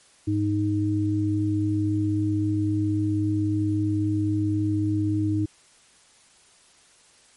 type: tone pair together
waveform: sine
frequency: 102.45 / 311.1 Hz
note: G#2 / D#4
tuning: -23 / 0 cents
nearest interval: octave + perfect fifth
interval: 1923 cents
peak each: -24 / -23 dBFS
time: 0.27-5.46 s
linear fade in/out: 10 ms
effects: white hiss -56 dBFS RMS until 7.36 s + MP3 48 kbps